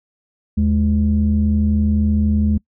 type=tone pair together; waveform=sine; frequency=78.21 / 210.6 Hz; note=D#2 / G#3; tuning=+10 / +24 cents; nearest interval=octave + perfect fourth; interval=1714 cents; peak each=-15 dBFS; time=0.57-2.58 s; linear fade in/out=10 ms; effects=noise-tail reverb RT60 0.1 s tail -25 dB re dry + tanh soft clip ceiling -7 dBFS